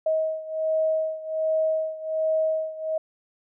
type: beating tone pair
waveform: sine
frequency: 633 / 634.3 Hz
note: D#5 / D#5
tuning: +30 / +33 cents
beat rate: 1.3 Hz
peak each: -24 / -27 dBFS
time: 0.06-2.98 s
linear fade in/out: 5 ms
effects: none